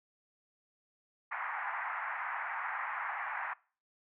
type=band-pass noise; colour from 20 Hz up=pink; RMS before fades=-38 dBFS; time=1.31-3.54 s; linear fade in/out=10 ms; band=790 to 2100 Hz; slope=48 dB/octave; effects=noise-tail reverb RT60 0.4 s tail -23 dB re dry